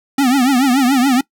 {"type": "tone with vibrato", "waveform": "square", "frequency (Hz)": 261.6, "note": "C4", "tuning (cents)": 0, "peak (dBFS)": -11, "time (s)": [0.18, 1.21], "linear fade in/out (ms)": 5, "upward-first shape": "triangle", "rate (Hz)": 7, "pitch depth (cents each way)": 170, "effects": ["noise-tail reverb RT60 0.1 s tail -22 dB re dry"]}